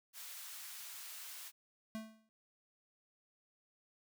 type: high-pass noise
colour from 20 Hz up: white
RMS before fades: -49 dBFS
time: 0.13-1.52 s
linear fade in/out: 50 ms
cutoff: 1100 Hz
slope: 12 dB/octave
type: tone with exponential decay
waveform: square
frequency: 220 Hz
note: A3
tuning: in tune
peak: -39 dBFS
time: 1.95-2.29 s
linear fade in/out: 0 ms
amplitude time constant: 73 ms
effects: none